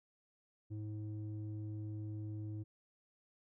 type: tone with low-pass filter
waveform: square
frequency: 106.6 Hz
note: G#2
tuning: 46 cents sharp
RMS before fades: -43 dBFS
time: 0.7-2.64 s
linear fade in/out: 20 ms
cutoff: 250 Hz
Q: 6.4
effects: none